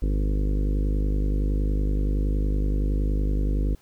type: harmonic tone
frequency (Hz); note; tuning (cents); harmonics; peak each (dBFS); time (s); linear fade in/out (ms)
50.7; G#1; -41; 1 / 2 / 3 / 4 / 5 / 6 / 7 / 8 / 9 / 10; -21 / -36 / -33 / -41 / -34 / -36 / -41 / -43 / -42 / -45; 0.02-3.75; 5
effects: pink hiss -60 dBFS RMS until 3.81 s